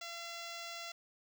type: tone with notch filter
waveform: 5% pulse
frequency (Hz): 681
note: F5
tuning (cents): -44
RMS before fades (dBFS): -45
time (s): 0.01-0.92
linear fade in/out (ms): 5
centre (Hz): 9800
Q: 0.71
effects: none